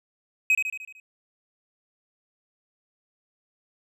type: tone with echo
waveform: triangle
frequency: 2531 Hz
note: D#7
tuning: 29 cents sharp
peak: -15 dBFS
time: 0.5-0.55 s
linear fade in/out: 2 ms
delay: 75 ms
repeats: 6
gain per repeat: -5 dB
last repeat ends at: 1 s
effects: none